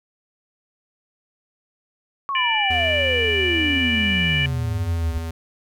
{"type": "exponential sweep", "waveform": "sine", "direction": "down", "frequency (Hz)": [1132, 69.1], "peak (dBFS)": -22, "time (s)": [2.29, 5.18], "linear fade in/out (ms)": 0}
{"type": "harmonic tone", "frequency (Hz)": 587, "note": "D5", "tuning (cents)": -1, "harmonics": [3, 4, 5], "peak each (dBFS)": [-26, -22, -23], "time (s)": [2.35, 4.46], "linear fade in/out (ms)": 2}
{"type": "tone with vibrato", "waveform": "square", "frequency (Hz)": 82.41, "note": "E2", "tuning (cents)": 0, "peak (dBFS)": -27, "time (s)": [2.7, 5.31], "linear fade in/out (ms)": 5, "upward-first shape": "triangle", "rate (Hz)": 1, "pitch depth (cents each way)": 21}
{"effects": []}